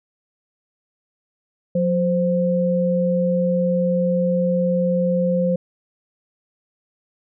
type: tone pair together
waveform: sine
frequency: 180 / 521 Hz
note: F#3 / C5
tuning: -47 / -7 cents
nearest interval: octave + tritone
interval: 1840 cents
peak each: -19 dBFS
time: 1.75-5.56 s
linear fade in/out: 5 ms
effects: none